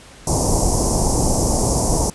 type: band-stop noise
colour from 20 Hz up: pink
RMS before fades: -17 dBFS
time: 0.27-2.1 s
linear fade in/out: 2 ms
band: 960 to 5400 Hz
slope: 48 dB/octave
effects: pink hiss -43 dBFS RMS until 2.14 s + resampled to 24000 Hz

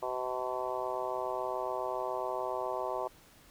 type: harmonic tone with a mistuned harmonic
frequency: 127.2 Hz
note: C3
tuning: 48 cents flat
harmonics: 3 / 4 / 5 / 6 / 7 / 8 / 9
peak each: -40 / -40 / -37 / -43 / -39 / -41 / -44 dBFS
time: 0.02-3.08 s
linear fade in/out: 10 ms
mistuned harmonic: 9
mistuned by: -27 cents
effects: pink hiss -59 dBFS RMS until 3.5 s

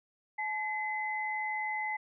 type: tone pair together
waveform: sine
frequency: 856.9 / 2038 Hz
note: A5 / C7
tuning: -46 / -46 cents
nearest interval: octave + minor third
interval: 1500 cents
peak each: -35 / -34 dBFS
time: 0.38-1.97 s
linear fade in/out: 10 ms
effects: none

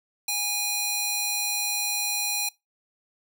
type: tone with high-pass filter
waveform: square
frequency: 820 Hz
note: G#5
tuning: 22 cents flat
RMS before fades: -27 dBFS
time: 0.28-2.49 s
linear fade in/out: 5 ms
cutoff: 3200 Hz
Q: 0.55
effects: noise-tail reverb RT60 0.2 s tail -23 dB re dry

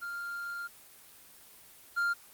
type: tone pair in turn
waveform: triangle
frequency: 1396.9 / 1396.9 Hz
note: F6 / F6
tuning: 0 / 0 cents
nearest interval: unison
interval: 0 cents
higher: neither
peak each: -34 / -25 dBFS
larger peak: second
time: 0.01-0.68 / 1.96-2.14 s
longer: first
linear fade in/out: 20 ms
effects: white hiss -55 dBFS RMS until 2.33 s + Opus 24 kbps

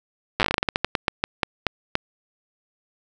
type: slowing click train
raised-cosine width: 0.3 ms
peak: -3 dBFS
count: 20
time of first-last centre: 0.4-1.954 s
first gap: 8 ms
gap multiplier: 1.22
effects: none

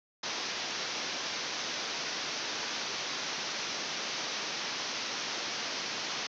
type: low-pass noise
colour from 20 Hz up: white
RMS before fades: -36 dBFS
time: 0.23-6.27 s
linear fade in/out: 5 ms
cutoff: 6200 Hz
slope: 96 dB/octave
effects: high-pass 200 Hz 12 dB/octave

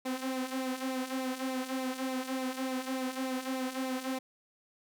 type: tone with flanger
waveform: sawtooth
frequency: 260 Hz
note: C4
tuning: 11 cents flat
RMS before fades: -35 dBFS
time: 0.05-4.19 s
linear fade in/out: 10 ms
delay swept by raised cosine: 0.61 to 3.91 ms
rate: 3.4 Hz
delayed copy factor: -0.6
effects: none

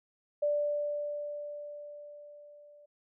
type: tone with level ramp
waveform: sine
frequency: 587 Hz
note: D5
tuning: 1 cent flat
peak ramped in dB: -25 to -54 dBFS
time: 0.42-2.86 s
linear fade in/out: 10 ms
effects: none

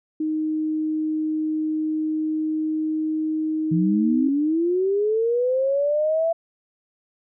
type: tone with pitch glide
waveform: sine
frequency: 311.1 to 313.3 Hz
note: D#4 to D#4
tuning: 0 to +12 cents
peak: -21 dBFS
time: 0.2-4.29 s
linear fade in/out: 5 ms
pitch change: +12 cents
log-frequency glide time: 1.73-4 s
type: linear sweep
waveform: sine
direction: up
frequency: 160 to 670 Hz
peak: -18 dBFS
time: 3.71-6.33 s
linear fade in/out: 10 ms
effects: none

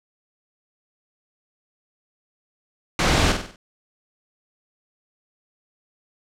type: noise with echo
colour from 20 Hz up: pink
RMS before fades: -19 dBFS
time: 2.99-3.32 s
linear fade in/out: 2 ms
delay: 48 ms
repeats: 5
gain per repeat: -6 dB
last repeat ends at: 3.56 s
effects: low-pass 6000 Hz 12 dB/octave

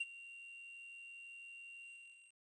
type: tone with ADSR envelope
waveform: triangle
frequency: 2762 Hz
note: F7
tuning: 20 cents flat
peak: -32 dBFS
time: 0-2.39 s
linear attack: 9 ms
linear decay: 32 ms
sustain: -17 dB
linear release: 580 ms
effects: resampled to 22050 Hz + 11-bit

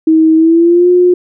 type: tone with pitch glide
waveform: sine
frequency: 318.9 to 358 Hz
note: D#4 to F4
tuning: +43 to +43 cents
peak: -4 dBFS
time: 0.07-1.14 s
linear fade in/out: 5 ms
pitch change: +200 cents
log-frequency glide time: 0.36-0.89 s
effects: none

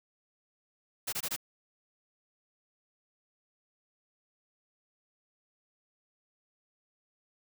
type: noise bursts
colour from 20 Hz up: white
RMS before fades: -34 dBFS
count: 4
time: 1.07-1.364 s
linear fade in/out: 10 ms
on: 57 ms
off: 22 ms
effects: none

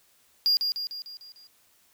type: tone with echo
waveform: triangle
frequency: 4824 Hz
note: D8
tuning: 46 cents sharp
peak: -18 dBFS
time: 0.46-0.57 s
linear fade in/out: 0 ms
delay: 150 ms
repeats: 6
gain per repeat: -5 dB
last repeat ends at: 1.47 s
effects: white hiss -63 dBFS RMS until 1.93 s

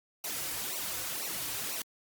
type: noise with flanger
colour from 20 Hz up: white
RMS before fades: -36 dBFS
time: 0.24-1.82 s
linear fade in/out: 2 ms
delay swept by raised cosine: 0.59 to 4.99 ms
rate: 2 Hz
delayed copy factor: -1
effects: Opus 48 kbps

